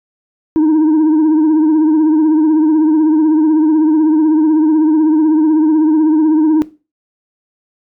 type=tone with vibrato; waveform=sine; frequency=311.1 Hz; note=D#4; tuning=in tune; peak=-5 dBFS; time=0.56-6.62 s; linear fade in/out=0 ms; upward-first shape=triangle; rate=16 Hz; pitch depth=77 cents each way; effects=noise-tail reverb RT60 0.3 s tail -19 dB re dry + tanh soft clip ceiling -7 dBFS